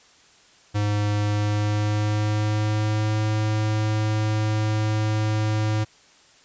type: tone with pitch glide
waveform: square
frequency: 103.83 to 107.62 Hz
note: G#2 to A2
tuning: 0 to -38 cents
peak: -21 dBFS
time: 0.74-5.85 s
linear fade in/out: 20 ms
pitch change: +62 cents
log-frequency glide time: 1.14-3.19 s
effects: white hiss -54 dBFS RMS until 6.44 s + resampled to 16000 Hz